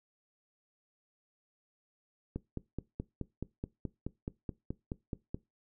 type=click train; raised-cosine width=3 ms; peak=-23 dBFS; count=15; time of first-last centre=2.36-5.345 s; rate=4.69 Hz; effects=noise-tail reverb RT60 0.2 s tail -20 dB re dry